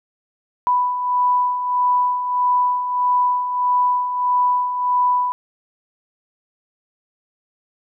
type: beating tone pair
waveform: sine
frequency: 989 / 990.6 Hz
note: B5 / B5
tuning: +2 / +5 cents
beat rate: 1.6 Hz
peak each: -24 / -16 dBFS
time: 0.67-5.32 s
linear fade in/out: 0 ms
effects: none